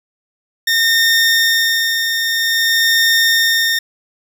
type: tone with tremolo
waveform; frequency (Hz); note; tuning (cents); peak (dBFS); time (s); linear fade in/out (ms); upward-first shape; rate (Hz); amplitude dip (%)
20% pulse; 1827; A#6; -35; -5; 0.67-3.79; 5; sine; 0.51; 45
effects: none